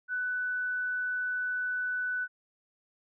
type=tone; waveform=sine; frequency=1493 Hz; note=F#6; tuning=15 cents sharp; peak=-29 dBFS; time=0.08-2.28 s; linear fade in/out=50 ms; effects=none

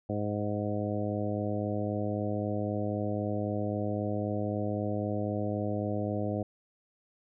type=harmonic tone with a mistuned harmonic; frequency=103.83 Hz; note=G#2; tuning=in tune; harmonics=1 / 2 / 3 / 4 / 5 / 6 / 7; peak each=-34 / -35 / -36 / -40 / -37 / -38 / -42 dBFS; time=0.09-6.43 s; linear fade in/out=5 ms; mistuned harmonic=7; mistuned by=+17 cents; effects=none

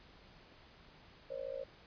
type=tone with amplitude modulation; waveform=sine; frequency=541 Hz; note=C#5; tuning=42 cents flat; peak=-35 dBFS; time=1.3-1.64 s; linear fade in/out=10 ms; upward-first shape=sine; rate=54.7 Hz; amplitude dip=95%; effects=pink hiss -60 dBFS RMS until 1.86 s + resampled to 11025 Hz

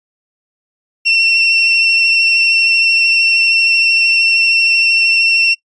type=tone with vibrato; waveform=35% pulse; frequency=2710 Hz; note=E7; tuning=47 cents sharp; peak=-7 dBFS; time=1.05-5.55 s; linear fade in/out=20 ms; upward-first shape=triangle; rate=13 Hz; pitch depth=20 cents each way; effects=noise-tail reverb RT60 0.1 s tail -22 dB re dry + resampled to 22050 Hz

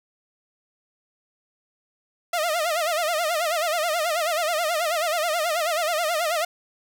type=tone with vibrato; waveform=sawtooth; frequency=654 Hz; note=E5; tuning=14 cents flat; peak=-18 dBFS; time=2.33-6.45 s; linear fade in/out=5 ms; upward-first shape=sine; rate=9.3 Hz; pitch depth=140 cents each way; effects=none

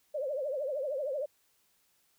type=tone with vibrato; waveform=sine; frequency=560 Hz; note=C#5; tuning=18 cents sharp; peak=-31 dBFS; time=0.14-1.26 s; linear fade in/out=10 ms; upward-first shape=triangle; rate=13 Hz; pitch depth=190 cents each way; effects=white hiss -71 dBFS RMS until 2.18 s

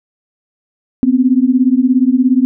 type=beating tone pair; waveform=sine; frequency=247.4 / 264.4 Hz; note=B3 / C4; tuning=+3 / +18 cents; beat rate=17 Hz; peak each=-11 dBFS; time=1.03-2.45 s; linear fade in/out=0 ms; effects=none

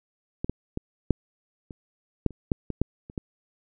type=clicks; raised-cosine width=3 ms; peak=-15 / -13 / -16 / -6 / -26 / -8 / -30 / -9 / -17 / -9 / -28 / -17 dBFS; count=12; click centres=0.445 / 0.496 / 0.774 / 1.107 / 1.708 / 2.263 / 2.307 / 2.518 / 2.703 / 2.816 / 3.099 / 3.178 s; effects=none

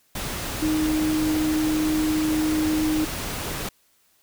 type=tone in noise; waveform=sine; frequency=310 Hz; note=D#4; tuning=6 cents flat; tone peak=-20 dBFS; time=0.62-3.05 s; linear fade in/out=5 ms; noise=pink; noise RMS=-30 dBFS; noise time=0.15-3.69 s; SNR=+7 dB; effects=white hiss -63 dBFS RMS until 4.22 s

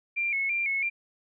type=tone with vibrato; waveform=sine; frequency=2281 Hz; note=C#7; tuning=49 cents sharp; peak=-25 dBFS; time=0.16-0.9 s; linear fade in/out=20 ms; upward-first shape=square; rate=3 Hz; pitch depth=71 cents each way; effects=none

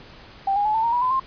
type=tone with pitch steps; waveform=sine; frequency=784 / 818.2 / 854 / 891.3 / 930.2 / 970.8 / 1013.2 / 1057.5 Hz; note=G5 / G#5 / G#5 / A5 / A#5 / B5 / B5 / C6; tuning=0 / -26 / +48 / +22 / -4 / -30 / +44 / +18 cents; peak=-18 dBFS; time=0.47-1.198 s; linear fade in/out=5 ms; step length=91 ms; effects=pink hiss -45 dBFS RMS until 1.26 s + resampled to 11025 Hz

